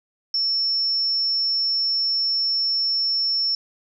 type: tone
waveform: sine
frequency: 5400 Hz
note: E8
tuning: 41 cents sharp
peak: -19 dBFS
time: 0.34-3.55 s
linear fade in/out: 2 ms
effects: none